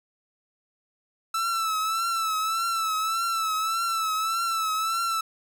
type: tone with vibrato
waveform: 45% pulse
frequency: 1321 Hz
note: E6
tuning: 3 cents sharp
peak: -24 dBFS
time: 1.34-5.21 s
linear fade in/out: 5 ms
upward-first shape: triangle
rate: 1.7 Hz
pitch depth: 64 cents each way
effects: none